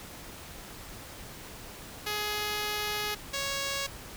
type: tone pair in turn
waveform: 5% pulse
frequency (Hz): 419.1 / 553.6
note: G#4 / C#5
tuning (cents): +16 / -2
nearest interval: perfect fourth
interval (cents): 482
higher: second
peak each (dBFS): -19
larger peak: neither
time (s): 2.06-3.15 / 3.33-3.87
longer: first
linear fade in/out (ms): 10
effects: pink hiss -45 dBFS RMS until 4.16 s